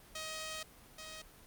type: tone pair in turn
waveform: 5% pulse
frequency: 630 / 630 Hz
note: D#5 / D#5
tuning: +21 / +21 cents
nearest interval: unison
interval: 0 cents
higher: neither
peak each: -29 / -35 dBFS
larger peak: first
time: 0.15-0.63 / 0.98-1.22 s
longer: first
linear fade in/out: 5 ms
effects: pink hiss -58 dBFS RMS until 1.46 s + Opus 24 kbps